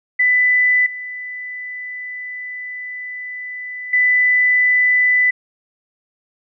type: tone with level steps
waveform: sine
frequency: 1994 Hz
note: B6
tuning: 16 cents sharp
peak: -11 / -26 / -11 dBFS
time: 0.19-5.31 s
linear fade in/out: 10 ms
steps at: 0.86 / 3.93 s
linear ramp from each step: 5 ms
effects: none